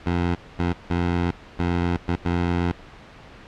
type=tone bursts at uneven times; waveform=15% pulse; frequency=87.1 Hz; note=F2; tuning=4 cents flat; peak=-14 dBFS; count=6; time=0.06-0.35 / 0.59-0.73 / 0.9-1.31 / 1.59-1.97 / 2.08-2.16 / 2.25-2.72 s; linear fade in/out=5 ms; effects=pink hiss -44 dBFS RMS until 3.47 s + low-pass 3000 Hz 12 dB/octave